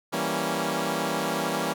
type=chord; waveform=10% pulse; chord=E diminished seventh; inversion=none; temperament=equal; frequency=164.81 / 196 / 233.1 / 277.2 Hz; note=E3 / G3 / Bb3 / Db4; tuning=0 / 0 / 0 / 0 cents; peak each=-23 dBFS; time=0.12-1.74 s; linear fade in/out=20 ms; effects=none